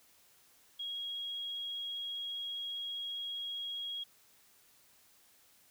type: tone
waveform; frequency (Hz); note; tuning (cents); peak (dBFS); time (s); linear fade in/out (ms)
sine; 3295; G#7; -14; -37; 0.79-4.04; 10
effects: white hiss -65 dBFS RMS until 5.7 s